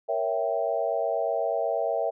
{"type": "chord", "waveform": "sine", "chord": "A# diminished seventh", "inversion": "none", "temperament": "equal", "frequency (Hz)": [466.2, 554.4, 659.3, 784], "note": ["A#4", "C#5", "E5", "G5"], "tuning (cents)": [0, 0, 0, 0], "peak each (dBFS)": [-31, -30, -27, -32], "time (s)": [0.08, 2.11], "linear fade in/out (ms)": 20, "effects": []}